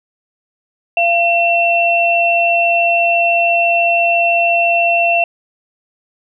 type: tone pair together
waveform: sine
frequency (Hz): 686.4 / 2703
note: F5 / E7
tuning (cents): -30 / +43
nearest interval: 2 octaves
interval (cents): 2373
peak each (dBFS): -13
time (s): 0.97-5.24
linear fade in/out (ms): 2
effects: none